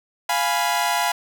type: chord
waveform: sawtooth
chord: F diminished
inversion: none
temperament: equal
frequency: 698.5 / 830.6 / 987.8 Hz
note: F5 / Ab5 / Cb6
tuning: 0 / 0 / 0 cents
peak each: -20 dBFS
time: 0.29-1.12 s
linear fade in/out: 5 ms
effects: none